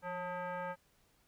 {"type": "tone with frequency modulation", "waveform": "sine", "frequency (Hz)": 173.5, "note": "F3", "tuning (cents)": -11, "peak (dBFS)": -37, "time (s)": [0.02, 0.76], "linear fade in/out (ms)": 50, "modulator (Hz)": 717, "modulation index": 1.9, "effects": ["pink hiss -71 dBFS RMS until 1.27 s"]}